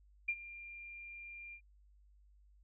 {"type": "tone with ADSR envelope", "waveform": "sine", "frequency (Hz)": 2391, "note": "D7", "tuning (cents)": 30, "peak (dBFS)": -30, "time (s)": [0.28, 1.61], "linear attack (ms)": 9, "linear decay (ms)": 57, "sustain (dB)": -17, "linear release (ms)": 76, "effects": ["added 50 Hz sine -62 dBFS peak until 2.63 s"]}